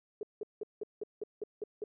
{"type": "tone bursts", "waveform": "sine", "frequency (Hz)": 421.6, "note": "G#4", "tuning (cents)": 26, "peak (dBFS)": -34, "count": 9, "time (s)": [0.21, 1.839], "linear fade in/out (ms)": 2, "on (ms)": 21, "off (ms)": 180, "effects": []}